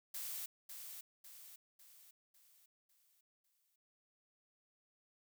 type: noise with echo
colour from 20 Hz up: blue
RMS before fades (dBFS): -44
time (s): 0.14-0.46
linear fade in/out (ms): 5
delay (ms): 550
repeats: 6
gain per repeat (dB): -6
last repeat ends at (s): 3.76
effects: none